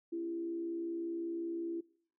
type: tone with frequency modulation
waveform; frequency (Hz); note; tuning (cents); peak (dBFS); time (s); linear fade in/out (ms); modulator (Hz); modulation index
sine; 336.1; E4; +34; -35; 0.12-1.81; 10; 65.4; 0.36
effects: noise-tail reverb RT60 0.6 s tail -23 dB re dry